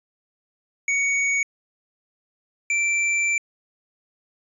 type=tone pair in turn; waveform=square; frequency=2236 / 2344 Hz; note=C#7 / D7; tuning=+14 / -4 cents; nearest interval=minor second; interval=82 cents; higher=second; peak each=-20 dBFS; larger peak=neither; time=0.88-1.43 / 2.7-3.38 s; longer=second; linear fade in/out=2 ms; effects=resampled to 22050 Hz